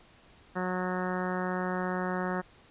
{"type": "harmonic tone", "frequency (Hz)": 182.8, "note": "F#3", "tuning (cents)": -21, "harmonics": [1, 2, 3, 4, 5, 6, 7, 8, 9, 10], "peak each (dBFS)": [-33, -36, -38, -39, -40, -41, -41, -42, -43, -43], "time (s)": [0.55, 2.42], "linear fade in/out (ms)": 20, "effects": ["pink hiss -58 dBFS RMS until 2.7 s", "resampled to 8000 Hz"]}